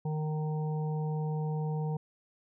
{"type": "harmonic tone", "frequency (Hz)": 154.1, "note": "D#3", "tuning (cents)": -16, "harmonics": [1, 3, 5, 6], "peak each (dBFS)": [-30, -40, -44, -47], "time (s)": [0.05, 1.97], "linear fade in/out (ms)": 5, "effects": []}